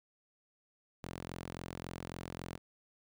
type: tone with high-pass filter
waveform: sawtooth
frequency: 43.65 Hz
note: F1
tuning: in tune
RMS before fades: -45 dBFS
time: 1.03-2.58 s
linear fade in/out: 10 ms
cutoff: 120 Hz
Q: 0.67
effects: none